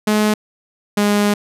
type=tone pair in turn; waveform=sawtooth; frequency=212.3 / 206 Hz; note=G#3 / G#3; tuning=+38 / -14 cents; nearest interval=minor second; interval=52 cents; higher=first; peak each=-9 dBFS; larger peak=neither; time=0.07-0.34 / 0.97-1.34 s; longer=second; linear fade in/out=5 ms; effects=resampled to 32000 Hz